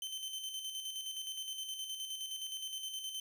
sawtooth tone with tremolo, 3082 Hz, G7, 30 cents flat, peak -35 dBFS, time 0.02-3.2 s, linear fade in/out 2 ms, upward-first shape square, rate 9.6 Hz, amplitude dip 45%, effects none

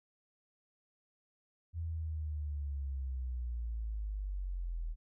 sine linear sweep, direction down, 84 to 39.29 Hz, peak -35 dBFS, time 1.73-4.96 s, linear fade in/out 50 ms, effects none

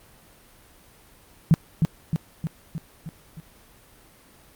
sine tone with echo, 160.6 Hz, E3, 45 cents flat, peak -11 dBFS, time 1.51-1.54 s, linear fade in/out 0 ms, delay 310 ms, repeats 6, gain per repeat -4 dB, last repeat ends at 3.4 s, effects pink hiss -53 dBFS RMS until 4.55 s + Opus 32 kbps

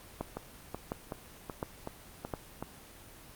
two click trains, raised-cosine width 1 ms, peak -22 / -19 dBFS, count 7 / 4, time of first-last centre 0.37-2.626 / 0.21-2.338 s, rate 2.66 / 1.41 Hz, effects pink hiss -52 dBFS RMS until 3.35 s + Opus 24 kbps

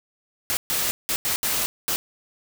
white noise bursts at uneven times, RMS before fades -24 dBFS, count 6, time 0.5-0.57 / 0.7-0.91 / 1.09-1.16 / 1.25-1.36 / 1.43-1.66 / 1.88-1.96 s, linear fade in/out 0 ms, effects none

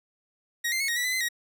sawtooth tone with pitch steps, 1889 / 2085 / 2191 / 1877 / 1955 / 2009 / 2049 / 1895 Hz, A#6 / C7 / C#7 / A#6 / B6 / B6 / C7 / A#6, +22 / -7 / -21 / +11 / -18 / +29 / -37 / +28 cents, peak -22 dBFS, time 0.64-1.288 s, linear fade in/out 10 ms, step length 81 ms, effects none

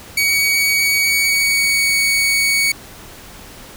sawtooth tone with pitch glide, 2252 to 2235 Hz, C#7 to C#7, +27 to +14 cents, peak -10 dBFS, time 0.17-2.72 s, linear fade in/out 5 ms, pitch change -13 cents, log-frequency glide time 1.06-1.98 s, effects pink hiss -38 dBFS RMS until 3.76 s

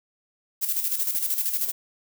violet noise with tremolo, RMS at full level -24 dBFS, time 0.61-1.72 s, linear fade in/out 20 ms, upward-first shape square, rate 13 Hz, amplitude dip 55%, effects none

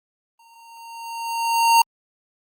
square tone with exponential growth, 922 Hz, A#5, 19 cents flat, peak -11 dBFS, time 0.39-1.82 s, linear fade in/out 5 ms, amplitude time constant 310 ms, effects Opus 24 kbps

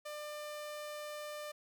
sawtooth tone, 597 Hz, D5, 28 cents sharp, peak -38 dBFS, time 0.05-1.52 s, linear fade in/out 10 ms, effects none

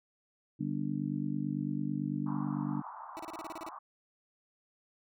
harmonic tone, 49 Hz, G1, in tune, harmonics 3 / 4 / 5 / 6, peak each -37 / -37 / -37 / -37 dBFS, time 0.59-2.82 s, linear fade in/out 20 ms
pink band-pass noise, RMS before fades -46 dBFS, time 2.26-3.79 s, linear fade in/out 10 ms, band 820 to 1200 Hz, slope 48 dB/octave
20% pulse tone bursts, 325.6 Hz, E4, 21 cents flat, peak -36 dBFS, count 10, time 3.17-3.688 s, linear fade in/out 0 ms, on 23 ms, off 32 ms
effects none

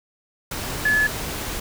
sine tone in noise, 1714 Hz, A6, 46 cents flat, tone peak -16 dBFS, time 0.85-1.07 s, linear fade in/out 5 ms, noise pink, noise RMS -29 dBFS, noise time 0.51-1.6 s, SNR +10 dB, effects none

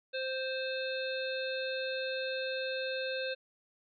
harmonic tone, 523.3 Hz, C5, in tune, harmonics 1 / 3 / 5 / 7 / 8, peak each -35 / -40 / -42 / -43 / -44 dBFS, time 0.13-3.35 s, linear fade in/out 20 ms, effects none

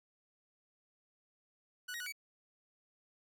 sawtooth tone with pitch steps, 1478 / 1888 / 1473 / 2274 Hz, F#6 / A#6 / F#6 / C#7, -2 / +22 / -8 / +44 cents, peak -37 dBFS, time 1.88-2.124 s, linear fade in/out 10 ms, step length 61 ms, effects 13-bit

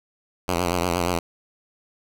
5% pulse tone with vibrato, 87.7 Hz, F2, 8 cents sharp, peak -10 dBFS, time 0.48-1.19 s, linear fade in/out 5 ms, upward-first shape triangle, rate 8.5 Hz, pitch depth 92 cents each way, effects none

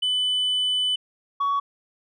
sine tone pair in turn, 3000 / 1123.7 Hz, F#7 / C#6, +23 / +23 cents, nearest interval octave + perfect fourth, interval 1700 cents, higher first, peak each -18 / -18 dBFS, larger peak neither, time 0.02-0.96 / 1.4-1.6 s, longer first, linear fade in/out 10 ms, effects tanh soft clip ceiling -19 dBFS

